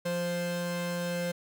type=tone pair together; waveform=45% pulse; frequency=174.63 / 523.3 Hz; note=F3 / C5; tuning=0 / 0 cents; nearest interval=octave + perfect fifth; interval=1900 cents; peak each=-33 / -32 dBFS; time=0.05-1.32 s; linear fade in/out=10 ms; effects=none